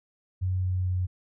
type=tone with pitch steps; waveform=sine; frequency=92.5 / 91.91 / 91.33 Hz; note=F#2 / F#2 / F#2; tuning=0 / -11 / -22 cents; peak=-24 dBFS; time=0.41-1.07 s; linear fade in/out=20 ms; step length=220 ms; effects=none